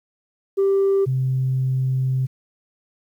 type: tone pair in turn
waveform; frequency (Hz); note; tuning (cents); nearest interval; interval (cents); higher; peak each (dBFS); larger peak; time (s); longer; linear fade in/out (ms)
sine; 392 / 130.58; G4 / C3; 0 / -3; octave + perfect fifth; 1903; first; -13 / -17; first; 0.57-1.06 / 1.06-2.27; second; 20
effects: tanh soft clip ceiling -13 dBFS + 9-bit